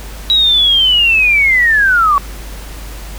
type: linear sweep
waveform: sine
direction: down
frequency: 3885 to 1108.7 Hz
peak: -7 dBFS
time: 0.3-2.18 s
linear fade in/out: 0 ms
effects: added 50 Hz sine -26 dBFS peak until 3.18 s + pink hiss -33 dBFS RMS until 3.18 s